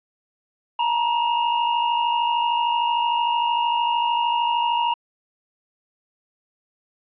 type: tone pair together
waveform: square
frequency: 894.8 / 948 Hz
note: A5 / A#5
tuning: +29 / +29 cents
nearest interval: minor second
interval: 100 cents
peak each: -28 / -20 dBFS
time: 0.79-4.94 s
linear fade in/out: 5 ms
effects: resampled to 8000 Hz + 9-bit